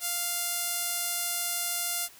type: tone with band-pass filter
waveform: sawtooth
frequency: 698.5 Hz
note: F5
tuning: in tune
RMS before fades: -31 dBFS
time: 0-2.09 s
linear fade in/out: 50 ms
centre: 12000 Hz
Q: 0.95
effects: white hiss -53 dBFS RMS until 2.19 s